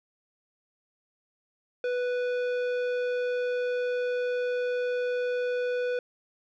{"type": "tone with tanh clipping", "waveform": "sine", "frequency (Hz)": 493.9, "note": "B4", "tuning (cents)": 0, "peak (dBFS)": -28, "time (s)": [1.84, 5.99], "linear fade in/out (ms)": 2, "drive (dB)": 13, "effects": []}